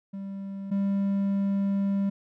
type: tone pair in turn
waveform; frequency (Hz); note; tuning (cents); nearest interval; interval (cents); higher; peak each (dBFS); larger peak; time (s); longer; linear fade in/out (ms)
triangle; 196 / 197.82; G3 / G3; 0 / +16; unison; 16; second; -31 / -21; second; 0.13-0.71 / 0.71-2.1; second; 10
effects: none